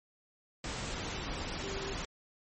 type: tone in noise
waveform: sine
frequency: 392 Hz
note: G4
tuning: in tune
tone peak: -40 dBFS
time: 1.64-1.93 s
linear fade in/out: 2 ms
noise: pink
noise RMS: -38 dBFS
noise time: 0.64-2.05 s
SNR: -5 dB
effects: MP3 32 kbps